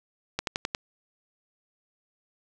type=slowing click train; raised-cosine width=0.2 ms; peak=-10 dBFS; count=5; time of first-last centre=0.39-0.749 s; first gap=82 ms; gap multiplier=1.06; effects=none